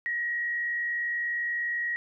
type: tone with frequency modulation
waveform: sine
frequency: 1900 Hz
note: A#6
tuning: 33 cents sharp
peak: -27 dBFS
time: 0.06-1.96 s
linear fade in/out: 0 ms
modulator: 68.5 Hz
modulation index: 0.44
effects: none